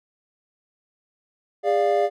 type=chord; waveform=triangle; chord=D diminished; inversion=second; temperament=equal with one note detuned; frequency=407.5 / 587.3 / 698.5 Hz; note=Ab4 / D5 / F5; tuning=-33 / 0 / 0 cents; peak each=-20 dBFS; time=1.63-2.1 s; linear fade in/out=50 ms; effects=none